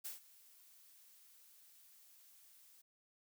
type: noise with ADSR envelope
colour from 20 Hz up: blue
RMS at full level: -44 dBFS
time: 0.04-2.82 s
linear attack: 15 ms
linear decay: 140 ms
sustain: -20 dB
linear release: 12 ms
effects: none